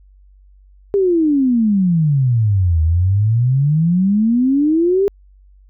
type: exponential two-way sweep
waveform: sine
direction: down then up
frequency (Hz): 407.9 to 78 to 407.9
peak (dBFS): -11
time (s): 0.94-5.08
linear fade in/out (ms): 0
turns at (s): 2.82
effects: added 48 Hz sine -44 dBFS peak until 5.69 s